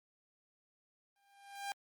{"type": "tone with exponential growth", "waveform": "sawtooth", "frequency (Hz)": 799, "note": "G5", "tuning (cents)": 33, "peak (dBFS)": -32, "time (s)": [1.16, 1.72], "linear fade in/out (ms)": 1, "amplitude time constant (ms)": 120, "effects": ["Opus 32 kbps"]}